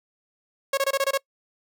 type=tone bursts; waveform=sawtooth; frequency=548 Hz; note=C#5; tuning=20 cents flat; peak=-16 dBFS; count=7; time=0.73-1.176 s; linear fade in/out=5 ms; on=44 ms; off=23 ms; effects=noise-tail reverb RT60 0.1 s tail -24 dB re dry